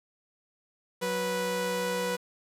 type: tone pair together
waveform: sawtooth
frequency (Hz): 185 / 492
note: F#3 / B4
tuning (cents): 0 / -7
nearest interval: octave + perfect fourth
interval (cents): 1693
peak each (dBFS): -31 / -25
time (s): 1.01-2.17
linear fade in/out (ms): 20
effects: resampled to 32000 Hz + 8-bit